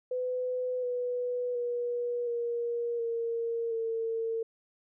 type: tone with pitch steps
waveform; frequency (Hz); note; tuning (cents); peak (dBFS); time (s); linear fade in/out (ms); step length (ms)
sine; 503 / 492.6 / 482.5 / 472.6 / 462.9 / 453.3; B4 / B4 / B4 / A#4 / A#4 / A#4; +32 / -5 / -40 / +24 / -12 / -48; -29; 0.11-4.43; 5; 720
effects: none